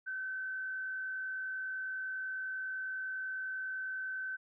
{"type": "tone with frequency modulation", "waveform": "sine", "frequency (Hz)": 1531, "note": "G6", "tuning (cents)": -41, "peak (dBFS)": -36, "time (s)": [0.06, 4.37], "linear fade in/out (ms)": 20, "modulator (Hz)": 50, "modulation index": 0.36, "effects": []}